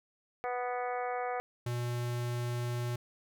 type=harmonic tone; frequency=246.9 Hz; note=B3; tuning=in tune; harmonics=2 / 3 / 4 / 5 / 6 / 7 / 8 / 9; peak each=-37 / -35 / -46 / -42 / -47 / -48 / -49 / -48 dBFS; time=0.44-1.4 s; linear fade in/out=0 ms
type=tone; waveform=square; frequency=120.9 Hz; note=B2; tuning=36 cents flat; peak=-33 dBFS; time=1.66-2.96 s; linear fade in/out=5 ms
effects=none